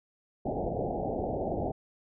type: low-pass noise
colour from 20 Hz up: white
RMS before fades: -32 dBFS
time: 0.45-1.72 s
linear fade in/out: 10 ms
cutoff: 800 Hz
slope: 96 dB/octave
effects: none